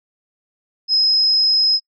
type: tone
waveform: sine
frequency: 5110 Hz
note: D#8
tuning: 45 cents sharp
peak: -12 dBFS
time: 0.88-1.8 s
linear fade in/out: 50 ms
effects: noise-tail reverb RT60 0.1 s tail -25 dB re dry